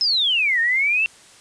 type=exponential two-way sweep; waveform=sine; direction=down then up; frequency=5274 to 1812 to 2722 Hz; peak=-16 dBFS; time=0.01-1.06 s; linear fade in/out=0 ms; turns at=0.6 s; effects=white hiss -48 dBFS RMS until 1.4 s + resampled to 22050 Hz